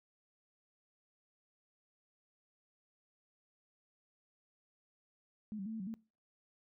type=tone with pitch steps; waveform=sine; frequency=213.5 / 192.3 / 221.2 / 222.8 / 187.5 / 224.8 Hz; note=G#3 / G3 / A3 / A3 / F#3 / A3; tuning=+48 / -33 / +9 / +22 / +23 / +37 cents; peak=-39 dBFS; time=5.52-5.94 s; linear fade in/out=0 ms; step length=70 ms; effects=noise-tail reverb RT60 0.4 s tail -25 dB re dry